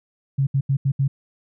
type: tone bursts at uneven times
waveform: sine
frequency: 136.9 Hz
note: C#3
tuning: 21 cents flat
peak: -16 dBFS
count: 5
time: 0.38-0.47 / 0.54-0.61 / 0.69-0.77 / 0.85-0.92 / 0.99-1.08 s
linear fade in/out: 10 ms
effects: none